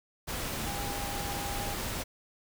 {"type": "tone in noise", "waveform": "sine", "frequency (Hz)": 807, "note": "G#5", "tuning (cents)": -50, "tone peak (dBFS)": -39, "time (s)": [0.65, 1.75], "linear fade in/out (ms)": 20, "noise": "pink", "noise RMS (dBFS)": -35, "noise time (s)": [0.27, 2.04], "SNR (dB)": -7, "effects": []}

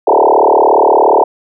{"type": "tone with frequency modulation", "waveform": "sine", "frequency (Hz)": 659.3, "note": "E5", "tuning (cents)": 0, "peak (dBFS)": -5, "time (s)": [0.07, 1.24], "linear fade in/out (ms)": 5, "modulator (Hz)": 37.1, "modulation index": 7.7, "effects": []}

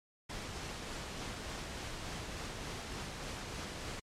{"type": "noise with tremolo", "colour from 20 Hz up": "pink", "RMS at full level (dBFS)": -41, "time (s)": [0.29, 4], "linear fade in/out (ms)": 10, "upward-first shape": "triangle", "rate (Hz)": 3.4, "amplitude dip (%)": 25, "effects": ["low-pass 7000 Hz 12 dB/octave", "MP3 64 kbps"]}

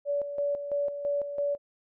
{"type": "tone with tremolo", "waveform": "sine", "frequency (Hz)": 573, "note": "D5", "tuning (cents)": -43, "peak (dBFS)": -25, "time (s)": [0.05, 1.58], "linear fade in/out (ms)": 50, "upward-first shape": "square", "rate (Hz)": 3, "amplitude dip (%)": 60, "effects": []}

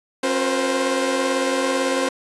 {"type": "tone cluster", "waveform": "sawtooth", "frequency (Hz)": [270, 359.2, 475.4, 522], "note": ["C#4", "F4", "A#4", "C5"], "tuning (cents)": [-45, 49, 34, -4], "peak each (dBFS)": [-20, -24, -25, -18], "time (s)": [0.23, 2.09], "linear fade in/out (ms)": 5, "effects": ["resampled to 24000 Hz"]}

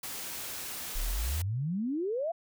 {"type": "noise", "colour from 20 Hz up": "white", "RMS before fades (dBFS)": -39, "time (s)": [0.03, 1.42], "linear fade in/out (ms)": 5}
{"type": "exponential sweep", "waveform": "sine", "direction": "up", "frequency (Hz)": [30.04, 703], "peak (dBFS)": -29, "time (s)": [0.95, 2.32], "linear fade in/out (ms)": 10}
{"effects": []}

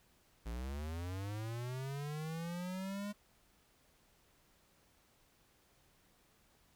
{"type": "linear sweep", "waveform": "square", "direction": "up", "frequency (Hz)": [54, 207.7], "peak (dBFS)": -40, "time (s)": [0.45, 3.13], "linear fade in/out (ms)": 20, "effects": ["pink hiss -70 dBFS RMS until 6.75 s"]}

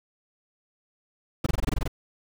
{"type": "noise bursts", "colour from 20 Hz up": "brown", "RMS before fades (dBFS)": -23, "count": 10, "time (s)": [1.44, 1.878], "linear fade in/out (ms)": 5, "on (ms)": 24, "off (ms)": 22, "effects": []}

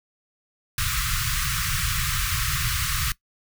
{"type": "band-stop noise", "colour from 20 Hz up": "pink", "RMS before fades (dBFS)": -25, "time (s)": [0.78, 3.12], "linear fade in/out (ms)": 2, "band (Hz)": [160, 1100], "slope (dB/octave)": 96, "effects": ["noise-tail reverb RT60 0.1 s tail -19 dB re dry"]}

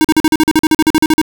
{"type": "tone bursts", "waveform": "square", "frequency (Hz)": 313.2, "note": "D#4", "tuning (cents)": 11, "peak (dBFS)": -7, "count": 16, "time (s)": [0.01, 1.215], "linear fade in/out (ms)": 0, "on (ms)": 35, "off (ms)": 43, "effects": []}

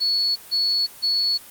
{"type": "tone bursts", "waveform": "sine", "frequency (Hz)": 4401, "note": "C#8", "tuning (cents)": -13, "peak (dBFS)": -18, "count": 3, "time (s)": [0, 1.38], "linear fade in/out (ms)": 20, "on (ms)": 360, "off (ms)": 150, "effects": ["white hiss -43 dBFS RMS until 1.5 s", "Opus 24 kbps"]}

